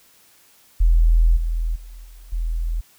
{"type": "tone with level steps", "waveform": "sine", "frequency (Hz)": 41.2, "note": "E1", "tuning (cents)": 0, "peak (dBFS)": [-11, -19, -35, -39, -20], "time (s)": [0.8, 2.81], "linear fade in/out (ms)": 10, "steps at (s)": [1.36, 1.75, 2.04, 2.32], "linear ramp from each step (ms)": 10, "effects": ["white hiss -54 dBFS RMS until 2.98 s"]}